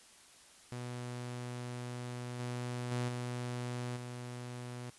sawtooth tone with level steps, 122.8 Hz, B2, 9 cents flat, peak -36 / -33 / -29 / -33 / -38 dBFS, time 0.72-4.9 s, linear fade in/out 0 ms, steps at 2.39 / 2.91 / 3.08 / 3.96 s, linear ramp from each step 10 ms, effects white hiss -59 dBFS RMS until 4.98 s + resampled to 24000 Hz

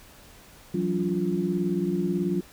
sine tone cluster, 171.1 / 189.4 / 286.7 / 349.5 Hz, F3 / F#3 / D4 / F4, -35 / +41 / -42 / +1 cents, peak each -30 / -27 / -32 / -28 dBFS, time 0.74-2.41 s, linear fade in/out 5 ms, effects pink hiss -51 dBFS RMS until 2.52 s

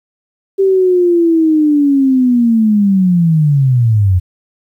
sine linear sweep, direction down, 392 to 87.31 Hz, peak -7 dBFS, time 0.58-4.2 s, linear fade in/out 20 ms, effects 8-bit

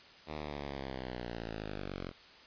5% pulse linear sweep, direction down, 78 to 43.65 Hz, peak -28 dBFS, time 0.26-2.13 s, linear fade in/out 50 ms, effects white hiss -56 dBFS RMS until 2.46 s + resampled to 11025 Hz

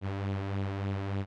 sawtooth tone with flanger, 98.2 Hz, G2, 4 cents sharp, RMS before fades -33 dBFS, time 0.01-1.26 s, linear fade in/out 50 ms, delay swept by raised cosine 0.26 to 3.16 ms, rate 3.4 Hz, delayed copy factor +0.5, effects low-pass 3000 Hz 12 dB/octave

